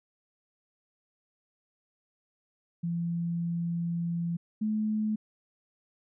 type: tone pair in turn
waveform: sine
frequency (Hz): 170 / 214.9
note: F3 / A3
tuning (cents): -46 / -41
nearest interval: major third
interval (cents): 405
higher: second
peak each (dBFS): -28 / -26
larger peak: second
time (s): 2.83-4.37 / 4.61-5.16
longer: first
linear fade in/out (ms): 10
effects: none